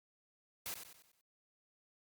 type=noise with echo; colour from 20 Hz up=white; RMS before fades=-42 dBFS; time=0.66-0.74 s; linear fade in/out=0 ms; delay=94 ms; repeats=5; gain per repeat=-7 dB; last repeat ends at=1.21 s; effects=Opus 48 kbps